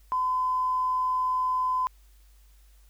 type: tone with tanh clipping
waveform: triangle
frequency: 1017 Hz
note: C6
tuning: 50 cents flat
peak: -23 dBFS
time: 0.12-1.87 s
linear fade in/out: 0 ms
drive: 3 dB
effects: added 50 Hz sine -53 dBFS peak until 2.89 s + white hiss -65 dBFS RMS until 2.89 s